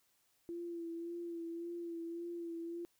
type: tone with vibrato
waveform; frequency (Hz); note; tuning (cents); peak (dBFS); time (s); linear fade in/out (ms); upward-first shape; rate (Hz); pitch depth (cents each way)
sine; 338.9; E4; +48; -40; 0.49-2.85; 0; sine; 1.8; 29
effects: white hiss -75 dBFS RMS until 2.99 s